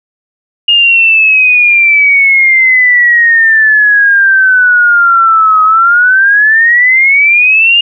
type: exponential two-way sweep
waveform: sine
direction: down then up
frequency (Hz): 2850 to 1263 to 2850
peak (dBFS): -3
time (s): 0.68-7.81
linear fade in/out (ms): 5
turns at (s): 5.63
effects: none